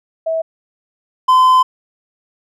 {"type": "tone pair in turn", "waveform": ["sine", "triangle"], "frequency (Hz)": [649, 1024.6], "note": ["E5", "C6"], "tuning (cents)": [-27, -37], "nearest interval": "minor sixth", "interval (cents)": 790, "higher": "second", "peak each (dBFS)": [-15, -5], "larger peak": "second", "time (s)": [[0.26, 0.42], [1.28, 1.63]], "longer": "second", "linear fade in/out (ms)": 10, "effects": []}